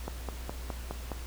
click train, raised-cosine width 1 ms, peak -21 dBFS, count 6, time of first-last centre 0.08-1.117 s, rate 4.82 Hz, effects added 60 Hz sine -38 dBFS peak until 1.26 s + pink hiss -47 dBFS RMS until 1.26 s

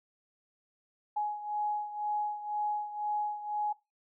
sine beating tone pair, 837 / 839 Hz, G#5 / G#5, +13 / +17 cents, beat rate 2 Hz, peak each -32 / -37 dBFS, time 1.16-3.73 s, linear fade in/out 10 ms, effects noise-tail reverb RT60 0.2 s tail -17 dB re dry

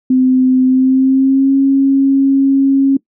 sine tone with pitch glide, 257.5 to 272.5 Hz, C4 to C#4, -28 to -29 cents, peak -7 dBFS, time 0.1-2.97 s, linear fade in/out 5 ms, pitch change +99 cents, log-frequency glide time 0.65-1.55 s, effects noise-tail reverb RT60 0.1 s tail -21 dB re dry

